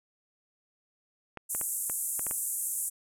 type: clicks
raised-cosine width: 0.5 ms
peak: -24 dBFS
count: 7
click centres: 1.373 / 1.549 / 1.613 / 1.898 / 2.194 / 2.267 / 2.311 s
type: band-pass noise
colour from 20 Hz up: pink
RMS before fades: -33 dBFS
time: 1.49-2.9 s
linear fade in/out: 20 ms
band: 7700 to 13000 Hz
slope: 48 dB/octave
effects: none